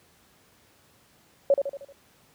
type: tone with echo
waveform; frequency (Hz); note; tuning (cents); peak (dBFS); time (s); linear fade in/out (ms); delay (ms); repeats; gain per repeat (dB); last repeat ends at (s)
sine; 557; C#5; +8; -15; 1.5-1.54; 2; 77; 5; -6; 1.925
effects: pink hiss -60 dBFS RMS until 2.34 s + high-pass 80 Hz 12 dB/octave